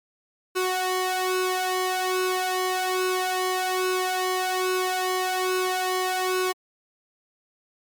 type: tone with flanger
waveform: sawtooth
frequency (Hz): 370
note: F#4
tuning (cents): 0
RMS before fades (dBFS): -25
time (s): 0.55-6.53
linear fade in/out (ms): 20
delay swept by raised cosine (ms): 0.75 to 1.75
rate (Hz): 1.2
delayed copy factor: +0.75
effects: MP3 96 kbps